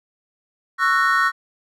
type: chord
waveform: triangle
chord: F# dominant seventh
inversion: second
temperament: just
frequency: 1110 / 1332 / 1480 / 1850 Hz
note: C#6 / E6 / F#6 / A#6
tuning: +2 / +18 / 0 / -14 cents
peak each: -19 dBFS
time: 0.78-1.32 s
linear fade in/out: 50 ms
effects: none